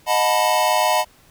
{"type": "chord", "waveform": "square", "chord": "B dominant seventh", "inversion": "first", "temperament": "equal with one note detuned", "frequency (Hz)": [622.3, 727.3, 880, 987.8], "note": ["D#5", "F#5", "A5", "B5"], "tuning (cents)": [0, -30, 0, 0], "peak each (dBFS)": -22, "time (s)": [0.06, 1.05], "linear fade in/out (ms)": 50, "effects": ["pink hiss -53 dBFS RMS until 1.3 s"]}